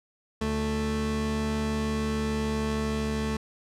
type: tone pair together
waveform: 30% pulse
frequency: 73.42 / 220 Hz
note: D2 / A3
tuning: 0 / 0 cents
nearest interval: octave + perfect fifth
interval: 1900 cents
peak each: -29 / -25 dBFS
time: 0.41-3.37 s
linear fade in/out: 5 ms
effects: low-pass 9000 Hz 12 dB/octave